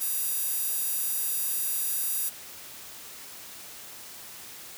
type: tone with high-pass filter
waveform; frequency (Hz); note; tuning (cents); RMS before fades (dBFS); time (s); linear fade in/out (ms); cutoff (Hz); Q
square; 534; C5; +35; -29; 0-2.3; 20; 12000; 1.2
effects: white hiss -44 dBFS RMS until 4.77 s + high-pass 60 Hz 12 dB/octave